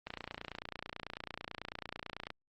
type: click train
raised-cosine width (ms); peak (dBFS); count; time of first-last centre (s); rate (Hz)
0.3; -24; 66; 0.07-2.304; 29.1
effects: Opus 24 kbps